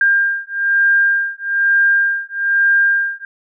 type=beating tone pair; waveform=sine; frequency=1600 / 1601.1 Hz; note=G6 / G6; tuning=+35 / +36 cents; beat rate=1.1 Hz; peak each=-15 dBFS; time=0.01-3.25 s; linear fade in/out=2 ms; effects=none